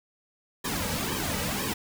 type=noise with flanger; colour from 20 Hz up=pink; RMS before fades=-30 dBFS; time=0.64-1.74 s; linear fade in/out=10 ms; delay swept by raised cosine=1.4 to 2.9 ms; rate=2 Hz; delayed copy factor=-0.8; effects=none